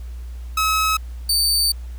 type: tone pair in turn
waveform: sawtooth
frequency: 1284 / 4576 Hz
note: E6 / D8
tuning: -46 / -46 cents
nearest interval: octave + minor seventh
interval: 2200 cents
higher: second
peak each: -13 / -13 dBFS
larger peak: neither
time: 0.57-0.97 / 1.29-1.72 s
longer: second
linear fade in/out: 5 ms
effects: added 60 Hz sine -29 dBFS peak until 1.98 s + pink hiss -52 dBFS RMS until 1.98 s